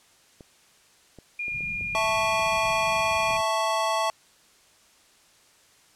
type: clicks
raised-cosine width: 2 ms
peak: -31 dBFS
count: 7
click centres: 0.408 / 1.187 / 1.482 / 1.607 / 1.81 / 2.395 / 3.306 s
type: tone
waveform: sine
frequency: 2419 Hz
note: D#7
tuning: 49 cents flat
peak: -28 dBFS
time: 1.39-3.37 s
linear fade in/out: 5 ms
type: low-pass noise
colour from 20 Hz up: white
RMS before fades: -43 dBFS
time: 1.5-3.45 s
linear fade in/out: 50 ms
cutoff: 200 Hz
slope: 48 dB/octave
type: chord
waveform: square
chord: A major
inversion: second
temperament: equal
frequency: 659.3 / 880 / 1108.7 Hz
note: E5 / A5 / C#6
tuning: 0 / 0 / 0 cents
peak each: -28 dBFS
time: 1.95-4.1 s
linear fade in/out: 0 ms
effects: white hiss -58 dBFS RMS until 5.95 s + low-pass 9000 Hz 12 dB/octave